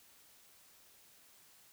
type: silence
effects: white hiss -63 dBFS RMS until 1.72 s